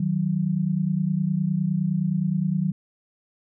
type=tone pair together; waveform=sine; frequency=157 / 186.7 Hz; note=D#3 / F#3; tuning=+16 / +16 cents; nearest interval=minor third; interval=300 cents; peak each=-24 / -23 dBFS; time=0-2.72 s; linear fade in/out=5 ms; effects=none